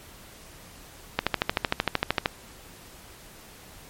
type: click train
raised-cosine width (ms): 0.3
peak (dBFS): -5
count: 15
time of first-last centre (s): 1.19-2.259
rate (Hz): 13.1
effects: pink hiss -48 dBFS RMS until 3.89 s + MP3 64 kbps